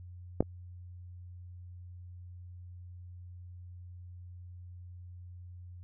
clicks, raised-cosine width 2 ms, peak -11 / -30 dBFS, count 2, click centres 0.406 / 0.425 s, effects added 89 Hz sine -45 dBFS peak until 5.83 s

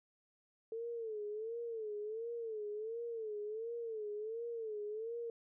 sine tone with vibrato, 442.5 Hz, A4, 10 cents sharp, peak -39 dBFS, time 0.72-5.3 s, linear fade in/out 2 ms, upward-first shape sine, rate 1.4 Hz, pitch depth 110 cents each way, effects none

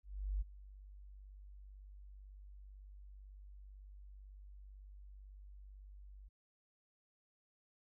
sine tone with ADSR envelope, 49 Hz, G1, in tune, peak -33 dBFS, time 0.03-6.29 s, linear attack 380 ms, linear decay 18 ms, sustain -19 dB, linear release 16 ms, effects none

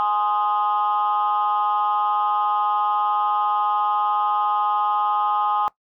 sine chord, Ab major, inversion none, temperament equal with one note detuned, 834.5 / 1046.5 / 1244.5 Hz, Ab5 / C6 / Eb6, +8 / 0 / 0 cents, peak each -20 / -24 / -22 dBFS, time 0-5.68 s, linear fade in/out 0 ms, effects noise-tail reverb RT60 0.1 s tail -20 dB re dry + tanh soft clip ceiling -12 dBFS

